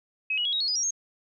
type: tone with pitch steps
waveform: sine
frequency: 2550 / 2912 / 3326 / 3799 / 4338 / 4955 / 5659 / 6463 Hz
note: D#7 / F#7 / G#7 / A#7 / C#8 / D#8 / F8 / G#8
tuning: +42 / -28 / +2 / +32 / -38 / -8 / +22 / -48 cents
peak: -24 dBFS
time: 0.3-0.908 s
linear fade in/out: 5 ms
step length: 76 ms
effects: none